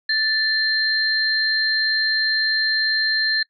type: tone pair together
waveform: sine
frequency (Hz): 1760 / 4159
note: A6 / C8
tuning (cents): 0 / -11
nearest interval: octave + minor third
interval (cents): 1489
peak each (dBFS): -20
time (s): 0.09-3.43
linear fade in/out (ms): 5
effects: noise-tail reverb RT60 0.1 s tail -24 dB re dry